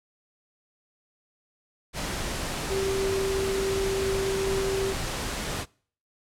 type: tone in noise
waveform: sine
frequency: 387.8 Hz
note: G4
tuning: 19 cents flat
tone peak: -25 dBFS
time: 2.68-4.95 s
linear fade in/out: 50 ms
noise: pink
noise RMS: -31 dBFS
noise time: 1.93-5.66 s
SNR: +3 dB
effects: noise-tail reverb RT60 0.5 s tail -25 dB re dry + low-pass 10000 Hz 12 dB/octave